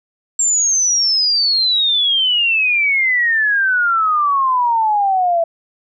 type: exponential sweep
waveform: sine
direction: down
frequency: 7470 to 659.3 Hz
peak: -12 dBFS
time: 0.39-5.44 s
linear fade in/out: 5 ms
effects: none